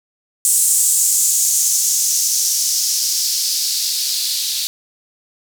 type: noise with band-pass filter sweep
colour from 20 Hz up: violet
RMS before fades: -17 dBFS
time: 0.45-4.67 s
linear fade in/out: 0 ms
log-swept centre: 8100 to 4100 Hz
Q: 3
effects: none